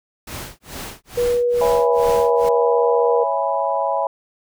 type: noise with tremolo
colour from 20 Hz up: pink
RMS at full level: -30 dBFS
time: 0.27-2.49 s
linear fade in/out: 5 ms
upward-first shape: sine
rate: 2.3 Hz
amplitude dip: 100%
type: tone with pitch glide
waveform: sine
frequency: 484.1 to 478.5 Hz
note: B4 to A#4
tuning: -35 to +45 cents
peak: -15 dBFS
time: 1.17-3.24 s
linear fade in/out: 10 ms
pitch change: -20 cents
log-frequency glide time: 1.79-2.11 s
type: chord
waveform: sine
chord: C# minor seventh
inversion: none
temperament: equal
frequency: 554.4 / 659.3 / 830.6 / 987.8 Hz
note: C#5 / E5 / G#5 / B5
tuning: 0 / 0 / 0 / 0 cents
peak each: -23 dBFS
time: 1.61-4.07 s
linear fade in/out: 2 ms
effects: none